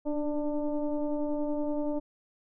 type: tone with frequency modulation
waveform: sine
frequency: 293.7 Hz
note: D4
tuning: in tune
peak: -27 dBFS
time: 0.05-2 s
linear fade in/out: 20 ms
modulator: 299 Hz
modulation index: 1.2
effects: none